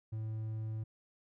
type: tone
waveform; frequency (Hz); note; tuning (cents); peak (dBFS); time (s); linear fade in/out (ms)
triangle; 109.8; A2; -3; -34; 0.12-0.84; 10
effects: none